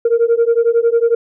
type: beating tone pair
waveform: sine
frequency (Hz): 460 / 471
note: A#4 / A#4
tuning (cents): -23 / +18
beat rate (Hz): 11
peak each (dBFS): -12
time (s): 0.05-1.15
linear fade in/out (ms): 5
effects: tanh soft clip ceiling -6 dBFS